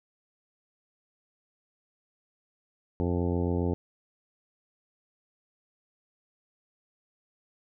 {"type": "harmonic tone with a mistuned harmonic", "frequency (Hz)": 87.31, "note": "F2", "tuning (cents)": 0, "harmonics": [1, 2, 3, 4, 5, 6, 7, 8, 9, 10], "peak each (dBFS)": [-29, -32, -32, -34, -34, -39, -47, -48, -45, -45], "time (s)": [3, 3.74], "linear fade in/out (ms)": 0, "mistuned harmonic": 7, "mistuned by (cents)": 38, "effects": []}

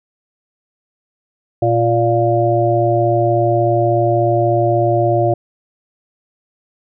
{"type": "harmonic tone", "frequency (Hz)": 116.54, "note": "A#2", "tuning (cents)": 0, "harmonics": [1, 3, 5, 6], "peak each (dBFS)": [-17, -17, -17, -17], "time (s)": [1.62, 5.34], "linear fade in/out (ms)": 5, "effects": []}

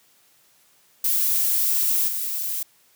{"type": "noise with level steps", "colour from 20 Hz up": "violet", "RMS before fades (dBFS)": [-21, -27], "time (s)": [1.04, 2.63], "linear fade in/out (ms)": 5, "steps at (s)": 2.07, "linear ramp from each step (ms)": 20, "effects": ["white hiss -59 dBFS RMS until 2.95 s", "high-pass 80 Hz 12 dB/octave"]}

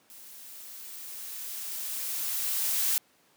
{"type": "noise with level ramp", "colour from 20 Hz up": "blue", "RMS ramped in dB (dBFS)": [-49, -26], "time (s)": [0.1, 2.98], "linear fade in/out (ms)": 0, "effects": ["pink hiss -64 dBFS RMS until 3.36 s", "high-pass 200 Hz 12 dB/octave"]}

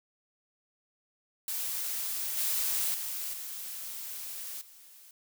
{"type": "noise with level steps", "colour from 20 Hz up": "blue", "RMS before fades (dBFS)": [-34, -30, -36, -40, -54], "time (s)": [1.48, 5.11], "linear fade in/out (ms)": 2, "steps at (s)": [2.37, 2.94, 3.33, 4.61], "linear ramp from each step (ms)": 5, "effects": []}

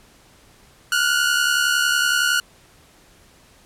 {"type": "tone pair together", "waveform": "sawtooth", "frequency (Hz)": [1413, 1483.8], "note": ["F6", "F#6"], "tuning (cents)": [20, 4], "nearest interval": "minor second", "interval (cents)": 84, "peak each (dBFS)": -16, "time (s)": [0.92, 2.4], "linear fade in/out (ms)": 2, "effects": ["pink hiss -52 dBFS RMS until 3.65 s", "low-pass 12000 Hz 12 dB/octave"]}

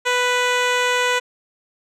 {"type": "tone", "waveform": "10% pulse", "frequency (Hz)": 494.7, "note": "B4", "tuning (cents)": 3, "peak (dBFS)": -8, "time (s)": [0.05, 1.2], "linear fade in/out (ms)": 20, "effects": ["low-pass 7000 Hz 12 dB/octave"]}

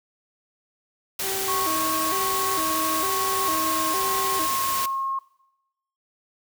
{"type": "noise", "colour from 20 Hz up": "white", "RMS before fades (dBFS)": -28, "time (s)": [1.19, 4.86], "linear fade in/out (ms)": 5}
{"type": "tone with vibrato", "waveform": "30% pulse", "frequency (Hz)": 350.4, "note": "F4", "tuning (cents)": 6, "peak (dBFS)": -27, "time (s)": [1.21, 4.48], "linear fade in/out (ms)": 50, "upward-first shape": "square", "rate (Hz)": 1.1, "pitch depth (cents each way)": 170}
{"type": "tone with pitch glide", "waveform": "sine", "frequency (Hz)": [1100, 1078.6], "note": ["C#6", "C#6"], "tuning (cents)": [-14, -48], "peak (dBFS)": -24, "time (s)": [1.48, 5.19], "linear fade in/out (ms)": 5, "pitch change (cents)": -34, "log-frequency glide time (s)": [3.33, 3.82]}
{"effects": ["noise-tail reverb RT60 0.9 s tail -19 dB re dry"]}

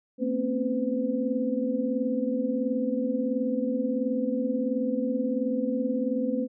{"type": "tone cluster", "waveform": "sine", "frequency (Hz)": [227.7, 250.6, 269.1, 507], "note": ["A#3", "B3", "C4", "B4"], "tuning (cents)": [-40, 25, 49, 45], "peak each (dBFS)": -30, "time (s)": [0.18, 6.48], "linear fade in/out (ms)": 50, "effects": []}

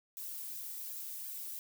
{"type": "noise with flanger", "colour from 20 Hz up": "violet", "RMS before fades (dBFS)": -43, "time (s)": [0.17, 1.59], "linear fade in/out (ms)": 0, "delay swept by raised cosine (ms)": [1.2, 3.3], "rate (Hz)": 2.7, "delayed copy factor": 0.7, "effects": []}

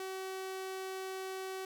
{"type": "tone", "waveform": "sawtooth", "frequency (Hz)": 379.4, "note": "F#4", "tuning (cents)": 43, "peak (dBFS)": -35, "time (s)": [0, 1.65], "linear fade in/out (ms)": 2, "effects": ["11-bit"]}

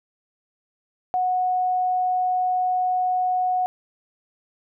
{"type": "tone", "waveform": "sine", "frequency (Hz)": 734, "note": "F#5", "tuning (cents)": -14, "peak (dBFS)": -19, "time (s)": [1.14, 3.66], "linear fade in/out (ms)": 0, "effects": []}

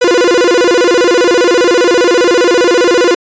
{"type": "tone with vibrato", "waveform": "45% pulse", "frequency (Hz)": 415.3, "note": "G#4", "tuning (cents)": 0, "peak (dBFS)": -6, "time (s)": [0.01, 3.15], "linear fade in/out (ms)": 10, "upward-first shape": "square", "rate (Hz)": 15, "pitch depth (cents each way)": 300, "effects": ["resampled to 16000 Hz"]}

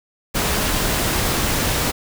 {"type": "noise", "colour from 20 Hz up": "pink", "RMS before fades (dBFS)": -20, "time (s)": [0.34, 1.92], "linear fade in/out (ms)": 20, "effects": []}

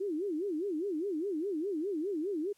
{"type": "tone with vibrato", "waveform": "sine", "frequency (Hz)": 351.9, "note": "F4", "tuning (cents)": 13, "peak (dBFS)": -31, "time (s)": [0, 2.53], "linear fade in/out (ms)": 10, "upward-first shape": "sine", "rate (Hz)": 4.9, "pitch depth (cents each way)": 280, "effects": ["white hiss -69 dBFS RMS until 2.57 s", "low-pass 12000 Hz 12 dB/octave"]}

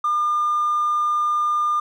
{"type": "tone with hard clipping", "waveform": "sine", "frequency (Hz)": 1205, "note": "D6", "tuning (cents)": 44, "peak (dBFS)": -18, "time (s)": [0.04, 1.8], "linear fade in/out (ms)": 5, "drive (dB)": 1, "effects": []}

